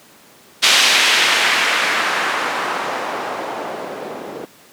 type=noise with low-pass filter sweep; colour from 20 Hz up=blue; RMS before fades=-18 dBFS; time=0.62-4.46 s; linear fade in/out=20 ms; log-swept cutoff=3700 to 410 Hz; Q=1.1; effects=pink hiss -46 dBFS RMS until 4.72 s + high-pass 200 Hz 12 dB/octave